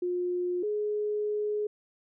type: tone pair in turn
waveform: sine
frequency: 356.8 / 419.8 Hz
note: F4 / G#4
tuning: +37 / +19 cents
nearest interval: minor third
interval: 282 cents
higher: second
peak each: -27 dBFS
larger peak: neither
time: 0.02-0.63 / 0.63-1.67 s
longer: second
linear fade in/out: 5 ms
effects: none